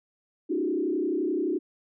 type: tone with frequency modulation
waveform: sine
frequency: 335.8 Hz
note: E4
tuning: 32 cents sharp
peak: -24 dBFS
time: 0.49-1.59 s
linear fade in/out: 20 ms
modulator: 31.6 Hz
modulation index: 1.7
effects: none